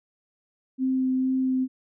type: tone with vibrato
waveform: sine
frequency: 260 Hz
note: C4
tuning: 11 cents flat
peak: -21 dBFS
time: 0.78-1.68 s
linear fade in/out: 50 ms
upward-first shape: sine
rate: 2.2 Hz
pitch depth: 9 cents each way
effects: none